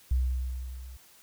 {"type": "tone with level ramp", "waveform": "sine", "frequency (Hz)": 63.3, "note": "B1", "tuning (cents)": 43, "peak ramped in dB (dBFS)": [-21, -42], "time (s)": [0.11, 0.97], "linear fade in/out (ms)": 5, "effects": ["white hiss -57 dBFS RMS until 1.22 s"]}